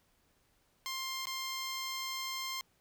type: tone with dropouts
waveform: 10% pulse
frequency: 1056 Hz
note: C6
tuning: 16 cents sharp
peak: -28 dBFS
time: 0.86-2.61 s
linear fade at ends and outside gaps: 0 ms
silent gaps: 1.255-1.27 s
effects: pink hiss -72 dBFS RMS until 2.8 s